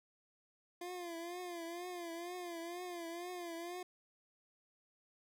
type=tone with vibrato; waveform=25% pulse; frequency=347 Hz; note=F4; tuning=11 cents flat; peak=-39 dBFS; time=0.81-3.83 s; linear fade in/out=5 ms; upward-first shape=triangle; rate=2.1 Hz; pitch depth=88 cents each way; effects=none